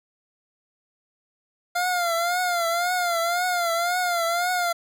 25% pulse tone with vibrato, 698.5 Hz, F5, in tune, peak -18 dBFS, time 1.75-4.73 s, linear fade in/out 10 ms, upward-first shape triangle, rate 1.9 Hz, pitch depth 88 cents each way, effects none

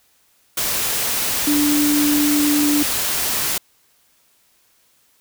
sine tone in noise, 293.7 Hz, D4, in tune, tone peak -15 dBFS, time 1.47-2.83 s, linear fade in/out 5 ms, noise white, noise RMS -21 dBFS, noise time 0.57-3.58 s, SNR +3 dB, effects white hiss -59 dBFS RMS until 5.2 s

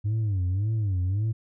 sine tone with vibrato, 100 Hz, G2, 35 cents sharp, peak -20 dBFS, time 0.04-1.33 s, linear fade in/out 20 ms, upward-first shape sine, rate 1.8 Hz, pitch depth 190 cents each way, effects tanh soft clip ceiling -22 dBFS

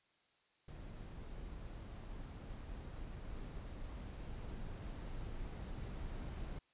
brown noise with level ramp, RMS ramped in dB -49 to -44 dBFS, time 0.68-6.59 s, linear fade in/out 5 ms, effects white hiss -75 dBFS RMS until 6.73 s + resampled to 8000 Hz

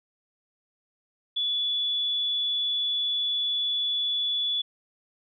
sine tone, 3433 Hz, A7, 43 cents flat, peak -24 dBFS, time 1.36-4.62 s, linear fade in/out 10 ms, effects none

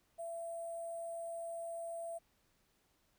sine tone with sample-and-hold, 673 Hz, E5, 36 cents sharp, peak -40 dBFS, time 0.18-2.19 s, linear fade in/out 20 ms, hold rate 8820 Hz, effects pink hiss -75 dBFS RMS until 3.18 s

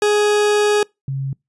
40% pulse / sine tone pair in turn, 416.8 / 135.68 Hz, G#4 / C#3, +6 / -37 cents, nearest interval octave + perfect fifth, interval 1943 cents, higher first, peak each -12 / -20 dBFS, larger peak first, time 0.02-0.83 / 1.08-1.33 s, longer first, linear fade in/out 2 ms, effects noise-tail reverb RT60 0.2 s tail -26 dB re dry + resampled to 24000 Hz

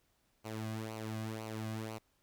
sawtooth tone with flanger, 110 Hz, A2, in tune, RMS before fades -41 dBFS, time 0.44-1.99 s, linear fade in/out 20 ms, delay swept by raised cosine 0.56 to 2.26 ms, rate 2 Hz, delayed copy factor -0.65, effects pink hiss -75 dBFS RMS until 2.22 s

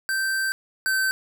square tone pair in turn, 1559 / 1543.8 Hz, G6 / G6, -10 / -27 cents, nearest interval unison, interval 17 cents, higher first, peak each -23 / -21 dBFS, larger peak second, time 0.09-0.52 / 0.86-1.11 s, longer first, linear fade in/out 0 ms, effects none

